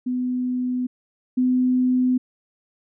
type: tone pair in turn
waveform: sine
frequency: 250.7 / 253 Hz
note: B3 / B3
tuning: +26 / +42 cents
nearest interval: unison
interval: 16 cents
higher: second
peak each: -21 / -16 dBFS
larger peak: second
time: 0.06-0.87 / 1.37-2.18 s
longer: neither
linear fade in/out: 10 ms
effects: none